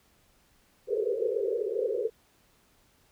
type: band-pass noise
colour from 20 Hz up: white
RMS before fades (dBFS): -29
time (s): 0.87-2.1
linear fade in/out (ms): 50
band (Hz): 390 to 510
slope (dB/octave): 96
effects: pink hiss -65 dBFS RMS until 3.11 s